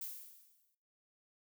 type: noise with exponential decay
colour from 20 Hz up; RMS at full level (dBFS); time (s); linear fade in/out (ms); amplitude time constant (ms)
violet; -41; 0.01-0.75; 5; 160
effects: noise-tail reverb RT60 0.4 s tail -17 dB re dry

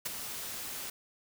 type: noise with ADSR envelope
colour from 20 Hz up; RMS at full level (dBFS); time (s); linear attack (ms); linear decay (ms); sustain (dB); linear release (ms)
white; -32; 0.05-0.9; 13; 14; -8; 4
effects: none

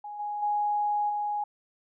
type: tone with level steps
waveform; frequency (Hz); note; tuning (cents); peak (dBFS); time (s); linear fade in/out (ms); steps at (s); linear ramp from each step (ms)
sine; 830.6; G#5; 0; -36 / -30 / -24 / -27; 0.04-1.44; 5; 0.19 / 0.42 / 1.09; 10
effects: none

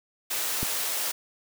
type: high-pass noise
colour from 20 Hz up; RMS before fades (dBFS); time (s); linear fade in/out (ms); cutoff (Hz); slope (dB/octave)
white; -29; 0.3-1.12; 10; 390; 12
type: click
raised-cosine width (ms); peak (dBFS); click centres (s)
3; -17; 0.63
effects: none

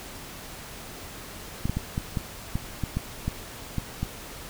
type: clicks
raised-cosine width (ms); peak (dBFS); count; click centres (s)
5; -14; 11; 1.655 / 1.696 / 1.77 / 1.979 / 2.172 / 2.555 / 2.837 / 2.97 / 3.28 / 3.783 / 4.03
effects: pink hiss -41 dBFS RMS until 4.49 s

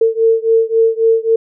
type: beating tone pair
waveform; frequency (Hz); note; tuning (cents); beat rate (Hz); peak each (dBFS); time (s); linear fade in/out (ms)
sine; 450 / 453.7; A4 / A#4; +39 / -47; 3.7; -12 / -13; 0.01-1.36; 5
effects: none

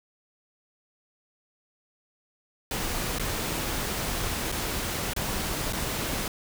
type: noise with dropouts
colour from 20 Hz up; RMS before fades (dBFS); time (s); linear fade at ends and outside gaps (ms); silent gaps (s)
pink; -30; 2.71-6.28; 2; 3.186-3.196 / 4.518-4.523 / 5.135-5.163 / 5.726-5.732
effects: none

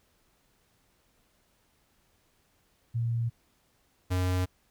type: tone pair in turn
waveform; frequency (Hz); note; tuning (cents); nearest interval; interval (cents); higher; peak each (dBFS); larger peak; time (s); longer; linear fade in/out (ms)
sine / square; 116.54 / 91.41; A#2 / F#2; 0 / -20; major third; 420; first; -26; neither; 2.94-3.3 / 4.1-4.46; neither; 20
effects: pink hiss -69 dBFS RMS until 4.7 s

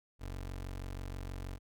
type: tone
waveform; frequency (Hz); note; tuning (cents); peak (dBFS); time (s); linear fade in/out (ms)
25% pulse; 46.25; F#1; 0; -36; 0.19-1.59; 50
effects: none

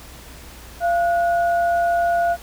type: tone pair together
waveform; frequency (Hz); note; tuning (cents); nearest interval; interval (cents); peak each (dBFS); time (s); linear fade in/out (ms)
sine; 688.6 / 1458; F5 / F#6; -25 / -26; octave + minor second; 1299; -16 / -27; 0.8-2.37; 50
effects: added 60 Hz sine -42 dBFS peak until 2.42 s + pink hiss -42 dBFS RMS until 2.42 s

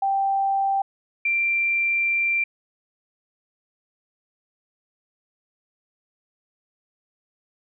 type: tone pair in turn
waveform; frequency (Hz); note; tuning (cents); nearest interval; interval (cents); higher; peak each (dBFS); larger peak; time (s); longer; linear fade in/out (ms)
sine; 784 / 2362; G5 / D7; 0 / +9; octave + perfect fifth; 1909; second; -19; neither; 0.02-0.82 / 1.25-2.44; second; 5
effects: none

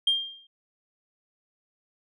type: tone with exponential decay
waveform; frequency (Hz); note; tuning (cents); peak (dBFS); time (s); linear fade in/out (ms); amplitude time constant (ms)
sine; 3199; G7; +34; -16; 0.07-0.47; 5; 85
effects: tanh soft clip ceiling -15 dBFS

